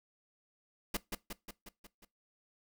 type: noise with echo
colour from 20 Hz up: pink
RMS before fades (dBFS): -34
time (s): 0.94-0.97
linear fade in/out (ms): 5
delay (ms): 180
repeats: 6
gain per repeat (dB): -4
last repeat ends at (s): 2.05
effects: noise-tail reverb RT60 0.2 s tail -20 dB re dry